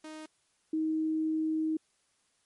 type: tone pair in turn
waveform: sawtooth / sine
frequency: 311.1 / 315.4 Hz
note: D#4 / D#4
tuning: 0 / +24 cents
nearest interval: unison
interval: 24 cents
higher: second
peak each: -38 / -27 dBFS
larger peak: second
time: 0.04-0.26 / 0.73-1.77 s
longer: second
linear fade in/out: 5 ms
effects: white hiss -72 dBFS RMS until 2.45 s + MP3 48 kbps